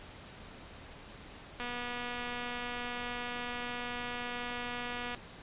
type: click train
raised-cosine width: 0.3 ms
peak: -23 dBFS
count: 863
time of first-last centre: 1.6-5.147 s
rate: 243 Hz
effects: pink hiss -50 dBFS RMS until 5.42 s + resampled to 8000 Hz